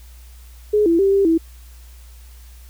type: tone with pitch steps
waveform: sine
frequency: 420 / 335.1 / 391.7 / 395 / 327.4 Hz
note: G#4 / E4 / G4 / G4 / E4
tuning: +19 / +29 / -1 / +13 / -12 cents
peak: -12 dBFS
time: 0.73-1.38 s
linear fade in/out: 10 ms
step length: 130 ms
effects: added 60 Hz sine -39 dBFS peak until 2.69 s + white hiss -51 dBFS RMS until 2.69 s